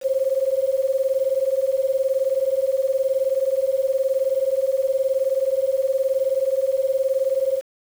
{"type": "beating tone pair", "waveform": "sine", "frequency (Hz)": [523.3, 542.3], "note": ["C5", "C#5"], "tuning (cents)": [0, -38], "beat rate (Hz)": 19, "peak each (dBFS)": -21, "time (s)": [0.01, 7.62], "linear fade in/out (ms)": 50, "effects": ["7-bit"]}